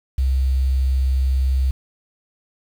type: tone with quantisation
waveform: sine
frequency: 65.8 Hz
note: C2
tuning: 10 cents sharp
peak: -15 dBFS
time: 0.18-1.71 s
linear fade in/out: 5 ms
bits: 7
effects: none